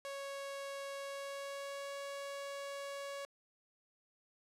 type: tone with pitch glide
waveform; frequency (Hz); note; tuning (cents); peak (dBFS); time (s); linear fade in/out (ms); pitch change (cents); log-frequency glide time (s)
sawtooth; 554.4 to 559.5; C#5 to C#5; 0 to +16; -38; 0.05-3.25; 0; +16; 0.94-1.94
effects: low-pass 11000 Hz 12 dB/octave